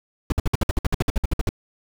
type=noise bursts; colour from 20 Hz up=brown; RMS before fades=-18 dBFS; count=16; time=0.3-1.491 s; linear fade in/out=2 ms; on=21 ms; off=57 ms; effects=none